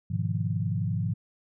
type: chord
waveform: sine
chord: F half-diminished seventh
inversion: first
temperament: equal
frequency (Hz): 103.83 / 123.47 / 155.56 / 174.61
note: Ab2 / Cb3 / Eb3 / F3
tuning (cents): 0 / 0 / 0 / 0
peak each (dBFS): -29 / -32 / -32 / -32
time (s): 0.1-1.14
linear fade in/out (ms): 10
effects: none